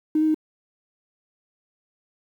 triangle tone with pitch steps, 308.8 / 313.1 / 310.8 Hz, D#4 / D#4 / D#4, -13 / +11 / -2 cents, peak -13 dBFS, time 0.15-0.345 s, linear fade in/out 5 ms, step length 65 ms, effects tanh soft clip ceiling -15 dBFS + 9-bit

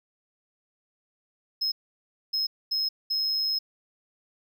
triangle tone bursts at uneven times, 5150 Hz, E8, 41 cents flat, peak -23 dBFS, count 4, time 1.61-1.72 / 2.33-2.47 / 2.71-2.89 / 3.1-3.59 s, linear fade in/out 10 ms, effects none

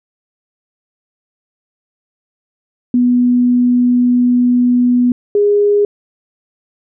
sine tone pair in turn, 245.8 / 410.7 Hz, B3 / G#4, -8 / -19 cents, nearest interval major sixth, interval 889 cents, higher second, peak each -8 dBFS, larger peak neither, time 2.94-5.12 / 5.35-5.85 s, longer first, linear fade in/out 2 ms, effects none

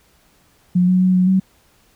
sine tone with pitch steps, 179.5 / 183.7 / 184.9 / 183 / 189.1 Hz, F3 / F#3 / F#3 / F#3 / F#3, +48 / -12 / -1 / -19 / +38 cents, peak -11 dBFS, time 0.75-1.4 s, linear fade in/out 10 ms, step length 130 ms, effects pink hiss -56 dBFS RMS until 1.95 s

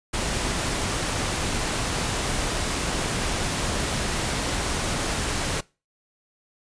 pink noise, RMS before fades -26 dBFS, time 0.13-5.61 s, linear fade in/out 10 ms, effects noise-tail reverb RT60 0.3 s tail -23 dB re dry + resampled to 22050 Hz

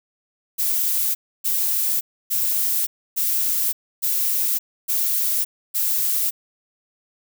violet noise bursts, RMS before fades -21 dBFS, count 7, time 0.58-6.31 s, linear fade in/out 20 ms, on 570 ms, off 290 ms, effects none

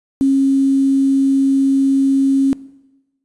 sine tone with quantisation, 271.6 Hz, C#4, 35 cents flat, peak -10 dBFS, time 0.21-2.53 s, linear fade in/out 0 ms, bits 6, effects noise-tail reverb RT60 1.0 s tail -20 dB re dry + resampled to 24000 Hz

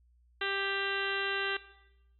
harmonic tone, 393.9 Hz, G4, 8 cents sharp, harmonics 1 / 2 / 3 / 4 / 5 / 6 / 7 / 8 / 9 / 10, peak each -38 / -43 / -40 / -35 / -39 / -47 / -38 / -41 / -44 / -43 dBFS, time 0.41-1.57 s, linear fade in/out 5 ms, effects noise-tail reverb RT60 0.9 s tail -17 dB re dry + added 60 Hz sine -62 dBFS peak until 2.19 s

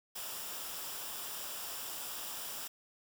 white noise with comb filter, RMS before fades -42 dBFS, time 0.15-2.68 s, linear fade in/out 10 ms, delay 0.47 ms, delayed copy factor -0.5, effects none

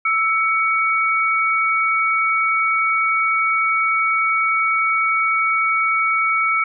sine tone pair together, 1318.5 / 2245 Hz, E6 / C#7, 0 / +21 cents, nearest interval major sixth, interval 921 cents, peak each -18 / -18 dBFS, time 0.05-6.64 s, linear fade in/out 5 ms, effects none

